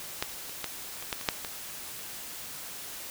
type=clicks; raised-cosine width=0.2 ms; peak=-10 / -25 / -14 / -22 / -12 / -21 / -6 / -17 / -26 dBFS; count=9; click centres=0.225 / 0.495 / 0.643 / 1.025 / 1.128 / 1.212 / 1.288 / 1.448 / 1.992 s; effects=white hiss -41 dBFS RMS until 3.1 s